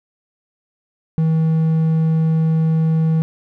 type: tone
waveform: triangle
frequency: 160.4 Hz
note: E3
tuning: 47 cents flat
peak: -11 dBFS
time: 1.18-3.22 s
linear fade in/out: 0 ms
effects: none